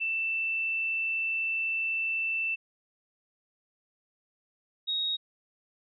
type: tone pair in turn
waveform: sine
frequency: 2664 / 3767 Hz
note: E7 / A#7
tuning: +18 / +17 cents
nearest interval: tritone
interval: 599 cents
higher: second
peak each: -27 dBFS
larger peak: neither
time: 0-2.56 / 4.87-5.17 s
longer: first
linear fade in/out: 20 ms
effects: none